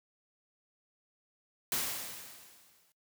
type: noise with exponential decay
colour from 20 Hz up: white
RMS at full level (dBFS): -31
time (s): 1.72-2.92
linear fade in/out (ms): 1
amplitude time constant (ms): 260
effects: noise-tail reverb RT60 0.1 s tail -18 dB re dry + high-pass 80 Hz 12 dB/octave